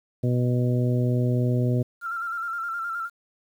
harmonic tone, 123.47 Hz, B2, in tune, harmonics 1 / 2 / 3 / 4 / 5, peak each -21 / -27 / -31 / -33 / -35 dBFS, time 0.23-1.83 s, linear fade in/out 10 ms
sine tone with vibrato, 1368 Hz, F6, 36 cents flat, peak -27 dBFS, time 2.01-3.1 s, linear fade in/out 50 ms, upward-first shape square, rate 9.6 Hz, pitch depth 41 cents each way
effects 9-bit

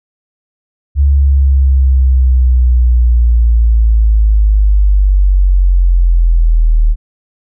sine linear sweep, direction down, 70.7 to 38.49 Hz, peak -5 dBFS, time 0.95-6.96 s, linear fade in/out 50 ms, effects none

